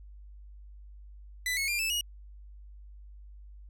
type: tone with pitch steps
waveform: sawtooth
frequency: 1995 / 2188 / 2400 / 2632 / 2887 Hz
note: B6 / C#7 / D7 / E7 / F#7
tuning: +17 / -23 / +37 / -3 / -43 cents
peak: -25 dBFS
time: 1.46-2.01 s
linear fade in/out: 2 ms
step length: 110 ms
effects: added 50 Hz sine -46 dBFS peak until 3.69 s